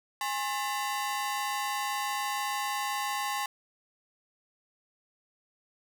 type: ring-modulated tone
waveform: sawtooth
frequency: 947 Hz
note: A#5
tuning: 27 cents sharp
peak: -23 dBFS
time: 0.21-3.46 s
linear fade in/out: 2 ms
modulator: 123 Hz
effects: none